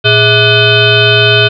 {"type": "tone with frequency modulation", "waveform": "sine", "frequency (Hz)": 1480, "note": "F#6", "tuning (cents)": 0, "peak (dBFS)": -4, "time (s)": [0.04, 1.49], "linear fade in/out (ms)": 20, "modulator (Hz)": 532, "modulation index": 3.9, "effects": []}